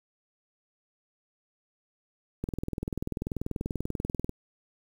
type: click train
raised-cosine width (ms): 3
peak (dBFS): -18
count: 39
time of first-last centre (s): 2.44-4.294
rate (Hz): 20.5
effects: 8-bit